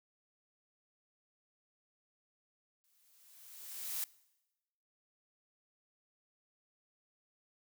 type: noise with exponential growth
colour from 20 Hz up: blue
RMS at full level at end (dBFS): -36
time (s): 2.84-4.04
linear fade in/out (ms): 0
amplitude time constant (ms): 260
effects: noise-tail reverb RT60 1.0 s tail -22 dB re dry